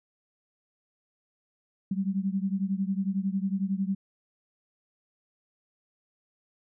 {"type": "beating tone pair", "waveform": "sine", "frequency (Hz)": [190, 201], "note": ["F#3", "G3"], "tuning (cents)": [46, 44], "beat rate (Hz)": 11, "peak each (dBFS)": [-28, -30], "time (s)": [1.91, 3.95], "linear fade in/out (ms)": 5, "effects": []}